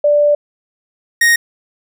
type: tone pair in turn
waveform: sine / 45% pulse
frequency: 587.3 / 1864.6 Hz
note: D5 / A#6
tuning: 0 / 0 cents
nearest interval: octave + minor sixth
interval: 2000 cents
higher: second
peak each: -8 dBFS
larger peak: neither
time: 0.04-0.35 / 1.21-1.36 s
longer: first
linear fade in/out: 5 ms
effects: none